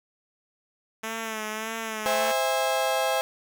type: tone with vibrato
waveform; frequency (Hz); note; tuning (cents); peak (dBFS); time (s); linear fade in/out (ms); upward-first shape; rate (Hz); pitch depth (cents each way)
5% pulse; 220; A3; 0; -19; 1.03-2.32; 10; sine; 1.7; 44
type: chord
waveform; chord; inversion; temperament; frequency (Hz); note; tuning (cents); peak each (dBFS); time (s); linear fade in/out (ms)
35% pulse; C augmented; none; just; 523.3 / 654.1 / 817.6; C5 / E5 / G#5; 0 / -14 / -27; -26; 2.06-3.21; 0
effects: none